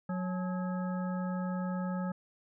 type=harmonic tone with a mistuned harmonic; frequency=183.1 Hz; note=F#3; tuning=18 cents flat; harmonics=1 / 3 / 5 / 7 / 9; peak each=-32 / -42 / -44 / -45 / -50 dBFS; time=0.09-2.12 s; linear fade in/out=5 ms; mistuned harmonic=5; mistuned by=-110 cents; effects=none